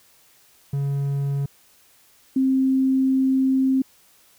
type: tone pair in turn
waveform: triangle / sine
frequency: 140 / 264.3 Hz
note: C#3 / C4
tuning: +18 / +18 cents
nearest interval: major seventh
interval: 1100 cents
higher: second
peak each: -19 / -16 dBFS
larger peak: second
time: 0.73-1.46 / 2.36-3.82 s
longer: second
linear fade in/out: 5 ms
effects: white hiss -56 dBFS RMS until 4.38 s